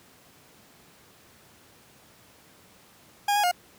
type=tone with pitch steps; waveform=40% pulse; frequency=816 / 827 / 713 Hz; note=G#5 / G#5 / F5; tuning=-31 / -8 / +36 cents; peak=-20 dBFS; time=3.28-3.514 s; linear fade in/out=5 ms; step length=78 ms; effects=pink hiss -55 dBFS RMS until 3.78 s + high-pass 100 Hz 12 dB/octave